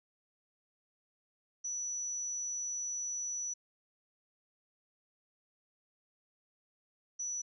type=tone bursts at uneven times; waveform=sine; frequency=5920 Hz; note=F#8; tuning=in tune; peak=-35 dBFS; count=2; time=1.64-3.54 / 7.19-7.42 s; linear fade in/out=10 ms; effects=none